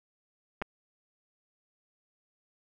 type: clicks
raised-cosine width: 0.5 ms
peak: -19 dBFS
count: 2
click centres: 0.617 / 0.622 s
effects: none